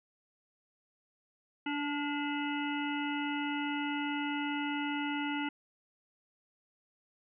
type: harmonic tone with a mistuned harmonic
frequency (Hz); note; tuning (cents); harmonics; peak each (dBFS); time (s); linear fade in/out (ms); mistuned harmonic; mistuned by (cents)
290.8; D4; -17; 1 / 3 / 5 / 7 / 9 / 10; -34 / -39 / -41 / -42 / -44 / -44; 1.66-5.49; 5; 5; -31
effects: none